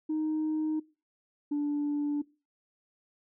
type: tone pair in turn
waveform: sine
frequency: 310.6 / 291.9 Hz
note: D#4 / D4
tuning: -3 / -10 cents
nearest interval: minor second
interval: 107 cents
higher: first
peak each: -26 / -25 dBFS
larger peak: second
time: 0.09-0.8 / 1.51-2.22 s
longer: neither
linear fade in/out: 10 ms
effects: noise-tail reverb RT60 0.3 s tail -21 dB re dry + tanh soft clip ceiling -25 dBFS